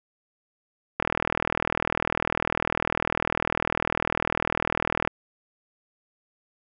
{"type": "click train", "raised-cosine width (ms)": 0.5, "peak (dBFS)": -7, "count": 164, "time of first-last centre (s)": [1, 5.075], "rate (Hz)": 40, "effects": []}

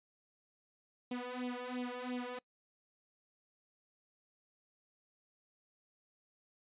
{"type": "tone with flanger", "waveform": "sawtooth", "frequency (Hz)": 248.4, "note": "B3", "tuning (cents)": 10, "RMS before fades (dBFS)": -41, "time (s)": [1.11, 2.39], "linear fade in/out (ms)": 5, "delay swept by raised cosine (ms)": [0.3, 2.3], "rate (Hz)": 2.9, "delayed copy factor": 0.9, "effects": ["noise-tail reverb RT60 0.1 s tail -24 dB re dry", "resampled to 8000 Hz"]}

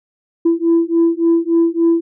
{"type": "beating tone pair", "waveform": "sine", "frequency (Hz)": [332.5, 336], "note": ["E4", "E4"], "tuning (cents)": [15, 33], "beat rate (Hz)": 3.5, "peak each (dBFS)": -13, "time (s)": [0.45, 2.01], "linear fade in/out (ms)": 10, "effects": ["tanh soft clip ceiling -6 dBFS"]}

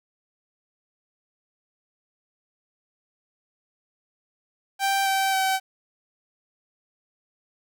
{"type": "tone with pitch steps", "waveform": "sawtooth", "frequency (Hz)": [784, 774.5, 765.2], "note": ["G5", "G5", "G5"], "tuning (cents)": [0, -21, -42], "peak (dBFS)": -17, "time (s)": [4.79, 5.6], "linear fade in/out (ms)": 50, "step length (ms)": 270, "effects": ["9-bit"]}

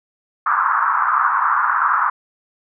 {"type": "band-pass noise", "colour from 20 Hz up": "white", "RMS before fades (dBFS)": -17, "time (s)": [0.46, 2.1], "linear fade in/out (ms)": 5, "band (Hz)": [990, 1400], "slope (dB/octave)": 48, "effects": []}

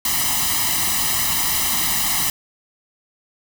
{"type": "noise with comb filter", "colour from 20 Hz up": "white", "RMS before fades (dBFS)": -20, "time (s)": [0.05, 2.3], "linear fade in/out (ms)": 2, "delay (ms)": 1, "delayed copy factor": 1, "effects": []}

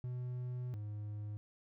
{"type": "tone pair in turn", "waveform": "triangle", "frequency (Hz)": [124.5, 104.69], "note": ["B2", "G#2"], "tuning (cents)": [14, 14], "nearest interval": "minor third", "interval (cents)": 300, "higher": "first", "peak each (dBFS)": [-36, -38], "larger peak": "first", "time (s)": [[0.04, 0.74], [0.74, 1.37]], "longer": "first", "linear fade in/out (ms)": 0, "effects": []}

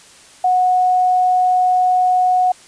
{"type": "tone", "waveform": "sine", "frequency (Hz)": 733, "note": "F#5", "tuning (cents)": -16, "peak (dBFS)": -11, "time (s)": [0.44, 2.52], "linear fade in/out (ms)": 5, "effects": ["white hiss -44 dBFS RMS until 2.67 s", "resampled to 22050 Hz"]}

